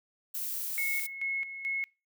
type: noise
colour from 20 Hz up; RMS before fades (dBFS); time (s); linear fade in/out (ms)
violet; -35; 0.34-1.07; 10
type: tone with tremolo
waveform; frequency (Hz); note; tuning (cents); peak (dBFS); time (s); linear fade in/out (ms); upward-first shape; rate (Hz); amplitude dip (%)
sine; 2179; C#7; -30; -29; 0.78-1.84; 0; square; 2.3; 65
effects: noise-tail reverb RT60 0.3 s tail -26 dB re dry